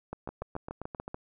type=two click trains; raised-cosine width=1 ms; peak=-22 / -24 dBFS; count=8 / 7; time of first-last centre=0.13-1.144 / 0.29-1.079 s; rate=6.9 / 7.6 Hz; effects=none